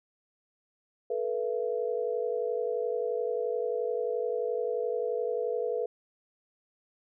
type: tone cluster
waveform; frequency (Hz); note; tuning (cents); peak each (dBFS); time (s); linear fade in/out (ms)
sine; 434.4 / 485.9 / 670; A4 / B4 / E5; -22 / -28 / +28; -32 / -30 / -38; 1.1-5.86; 5
effects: none